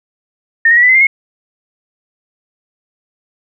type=tone with pitch steps; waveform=sine; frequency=1824 / 1877.4 / 1932.5 / 1989.1 / 2047 / 2107 / 2169 Hz; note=A#6 / A#6 / B6 / B6 / C7 / C7 / C#7; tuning=-38 / +12 / -38 / +12 / -38 / +12 / -38 cents; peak=-5 dBFS; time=0.65-1.07 s; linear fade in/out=5 ms; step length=60 ms; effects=none